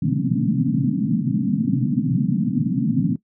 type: band-pass noise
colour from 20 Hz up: white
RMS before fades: -20 dBFS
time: 0.02-3.16 s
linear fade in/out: 5 ms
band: 120 to 280 Hz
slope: 96 dB/octave
effects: noise-tail reverb RT60 0.1 s tail -18 dB re dry